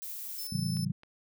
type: noise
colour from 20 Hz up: violet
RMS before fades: -40 dBFS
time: 0.02-0.47 s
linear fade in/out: 0 ms
type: tone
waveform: sawtooth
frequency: 5274 Hz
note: E8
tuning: in tune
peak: -36 dBFS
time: 0.38-0.85 s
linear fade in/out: 5 ms
type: chord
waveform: sine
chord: A dominant seventh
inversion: none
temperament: equal with one note detuned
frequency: 110 / 138.59 / 164.81 / 193.19 Hz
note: A2 / C#3 / E3 / G3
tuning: 0 / 0 / 0 / -25 cents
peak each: -37 / -34 / -34 / -34 dBFS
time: 0.52-0.92 s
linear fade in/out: 5 ms
type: clicks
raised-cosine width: 0.3 ms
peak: -36 dBFS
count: 2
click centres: 0.769 / 1.034 s
effects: none